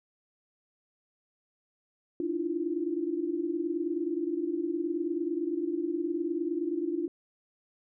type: tone cluster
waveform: sine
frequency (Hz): 296.8 / 326.7 / 345.9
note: D4 / E4 / F4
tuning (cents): +18 / -15 / -17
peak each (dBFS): -34 / -34 / -31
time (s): 2.2-7.08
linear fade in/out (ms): 2
effects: none